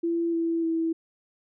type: tone with pitch steps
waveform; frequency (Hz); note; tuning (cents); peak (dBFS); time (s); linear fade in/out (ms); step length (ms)
sine; 336.9 / 332.1 / 327.3; E4 / E4 / E4; +38 / +13 / -12; -23; 0.03-0.93; 10; 300
effects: none